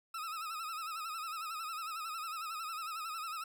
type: tone with vibrato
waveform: 40% pulse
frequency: 1291 Hz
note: E6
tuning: 37 cents flat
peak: -38 dBFS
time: 0.14-3.44 s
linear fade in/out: 5 ms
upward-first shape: sine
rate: 11 Hz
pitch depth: 85 cents each way
effects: none